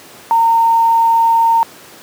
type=tone with quantisation; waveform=sine; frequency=916 Hz; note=A#5; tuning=31 cents flat; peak=-8 dBFS; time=0.31-1.63 s; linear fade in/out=0 ms; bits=6; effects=pink hiss -38 dBFS RMS until 2.02 s + high-pass 200 Hz 12 dB/octave